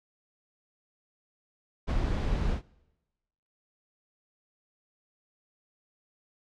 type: noise with ADSR envelope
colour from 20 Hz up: brown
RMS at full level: -26 dBFS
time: 1.87-2.62 s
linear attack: 27 ms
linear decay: 34 ms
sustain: -2 dB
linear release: 97 ms
effects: noise-tail reverb RT60 1.0 s tail -23 dB re dry + low-pass 5000 Hz 12 dB/octave